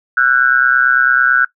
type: tone with amplitude modulation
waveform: sine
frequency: 1480 Hz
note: F#6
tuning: in tune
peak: -4 dBFS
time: 0.17-1.45 s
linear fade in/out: 5 ms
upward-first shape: sine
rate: 129 Hz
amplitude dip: 100%
effects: noise-tail reverb RT60 0.1 s tail -19 dB re dry